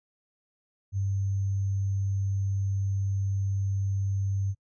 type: tone with sample-and-hold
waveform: sine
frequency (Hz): 98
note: G2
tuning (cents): 0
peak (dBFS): -25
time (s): 0.92-4.55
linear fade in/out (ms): 50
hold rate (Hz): 6300
effects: noise-tail reverb RT60 0.1 s tail -25 dB re dry + resampled to 22050 Hz